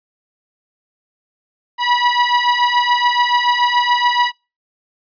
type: beating tone pair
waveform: sawtooth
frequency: 969 / 976 Hz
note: B5 / B5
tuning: -33 / -21 cents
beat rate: 7 Hz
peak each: -12 dBFS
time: 1.78-4.32 s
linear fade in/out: 50 ms
effects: noise-tail reverb RT60 0.3 s tail -26 dB re dry + resampled to 11025 Hz